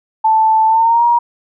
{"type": "tone with pitch glide", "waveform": "sine", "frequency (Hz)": [880, 948.6], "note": ["A5", "A#5"], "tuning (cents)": [0, 30], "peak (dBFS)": -8, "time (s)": [0.24, 1.19], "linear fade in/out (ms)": 10, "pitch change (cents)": 130, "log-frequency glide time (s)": [0.67, 1.05], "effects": []}